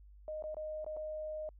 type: tone with dropouts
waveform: sine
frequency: 618 Hz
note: D#5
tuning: 12 cents flat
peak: -38 dBFS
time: 0.28-1.49 s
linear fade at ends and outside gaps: 1 ms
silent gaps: 0.424-0.439 / 0.545-0.568 / 0.845-0.864 / 0.966-0.97 s
effects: added 50 Hz sine -54 dBFS peak until 1.59 s